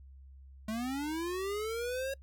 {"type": "linear sweep", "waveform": "square", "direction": "up", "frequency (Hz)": [211.6, 549], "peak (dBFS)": -34, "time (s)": [0.68, 2.14], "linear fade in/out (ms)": 5, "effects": ["noise-tail reverb RT60 0.1 s tail -23 dB re dry", "added 67 Hz sine -50 dBFS peak until 2.22 s"]}